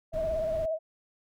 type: tone with vibrato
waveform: sine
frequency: 639 Hz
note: D#5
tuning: 46 cents sharp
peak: -27 dBFS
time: 0.12-0.79 s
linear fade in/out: 50 ms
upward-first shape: sine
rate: 17 Hz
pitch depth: 48 cents each way
type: noise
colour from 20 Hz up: brown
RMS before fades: -39 dBFS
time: 0.13-0.66 s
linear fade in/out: 10 ms
effects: none